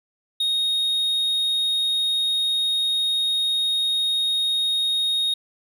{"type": "tone", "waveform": "triangle", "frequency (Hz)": 3729, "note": "A#7", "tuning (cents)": 0, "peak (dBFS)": -18, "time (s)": [0.4, 5.34], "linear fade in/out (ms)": 5, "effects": []}